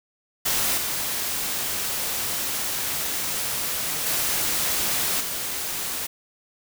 white noise with level steps, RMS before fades -23 / -27 / -24 / -29 dBFS, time 0.45-6.07 s, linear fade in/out 10 ms, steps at 0.77 / 4.06 / 5.2 s, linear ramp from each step 10 ms, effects none

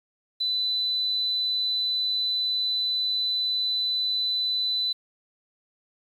sine tone, 3999 Hz, B7, 21 cents sharp, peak -23 dBFS, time 0.4-4.93 s, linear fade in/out 10 ms, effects 9-bit

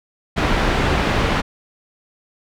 pink low-pass noise, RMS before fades -18 dBFS, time 0.36-1.42 s, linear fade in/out 20 ms, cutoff 2800 Hz, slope 12 dB/octave, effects none

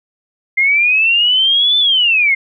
sine linear two-way sweep, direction up then down, 2093 to 3539 to 2093 Hz, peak -9 dBFS, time 0.57-2.35 s, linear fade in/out 10 ms, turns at 1.78 s, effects none

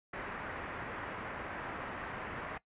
white low-pass noise, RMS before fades -42 dBFS, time 0.13-2.58 s, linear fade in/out 5 ms, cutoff 1900 Hz, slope 24 dB/octave, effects noise-tail reverb RT60 0.1 s tail -19 dB re dry + resampled to 8000 Hz

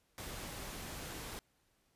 pink noise, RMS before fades -45 dBFS, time 0.18-1.39 s, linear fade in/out 0 ms, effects pink hiss -75 dBFS RMS until 1.95 s + resampled to 32000 Hz

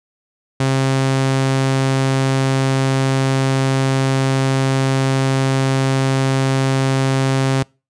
sawtooth tone, 133.8 Hz, C3, 39 cents sharp, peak -10 dBFS, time 0.6-7.63 s, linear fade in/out 5 ms, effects noise-tail reverb RT60 0.3 s tail -26 dB re dry + resampled to 22050 Hz

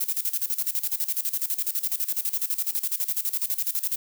violet noise with tremolo, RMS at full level -25 dBFS, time 0-3.96 s, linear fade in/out 10 ms, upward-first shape square, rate 12 Hz, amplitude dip 80%, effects none

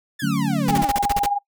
sawtooth exponential sweep, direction down, 1787 to 254.5 Hz, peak -25 dBFS, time 0.19-0.92 s, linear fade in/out 10 ms
sine chord, D major seventh, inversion none, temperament equal, 146.83 / 185 / 220 / 277.2 Hz, D3 / F#3 / A3 / C#4, 0 / 0 / 0 / 0 cents, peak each -24 dBFS, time 0.22-0.83 s, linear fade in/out 10 ms
pink noise bursts, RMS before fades -25 dBFS, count 9, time 0.68-1.262 s, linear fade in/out 2 ms, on 30 ms, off 39 ms
sine tone with tremolo, 812 Hz, G#5, 39 cents flat, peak -15 dBFS, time 0.68-1.39 s, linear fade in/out 20 ms, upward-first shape triangle, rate 19 Hz, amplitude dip 75%
effects noise-tail reverb RT60 0.1 s tail -21 dB re dry

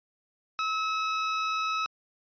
sawtooth tone, 1291 Hz, E6, 37 cents flat, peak -23 dBFS, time 0.59-1.86 s, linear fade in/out 0 ms, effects resampled to 11025 Hz

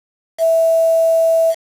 sine tone with quantisation, 656 Hz, E5, 9 cents flat, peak -10 dBFS, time 0.38-1.55 s, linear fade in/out 50 ms, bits 5, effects resampled to 32000 Hz

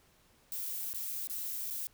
violet noise with dropouts, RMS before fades -38 dBFS, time 0.52-1.87 s, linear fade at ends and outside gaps 0 ms, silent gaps 0.931-0.945 / 1.272-1.298 / 1.702-1.708 s, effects pink hiss -66 dBFS RMS until 1.93 s

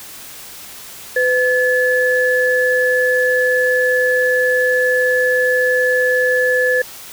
sine tone pair together, 504 / 1722 Hz, B4 / A6, +35 / -38 cents, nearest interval octave + major sixth, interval 2127 cents, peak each -15 dBFS, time 1.16-6.82 s, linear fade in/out 5 ms, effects white hiss -35 dBFS RMS until 7.12 s

